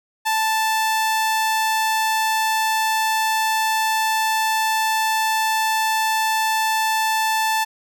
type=tone; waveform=sawtooth; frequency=880 Hz; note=A5; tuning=in tune; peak=-14 dBFS; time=0.25-7.65 s; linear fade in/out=20 ms; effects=none